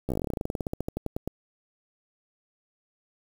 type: slowing click train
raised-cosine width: 2 ms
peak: -16 dBFS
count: 26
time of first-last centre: 0.09-1.276 s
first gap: 14 ms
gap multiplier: 1.09
effects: 7-bit